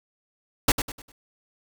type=noise with echo; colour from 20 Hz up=pink; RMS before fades=-17 dBFS; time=0.68-0.72 s; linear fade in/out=5 ms; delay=100 ms; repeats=4; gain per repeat=-9 dB; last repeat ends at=1.12 s; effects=none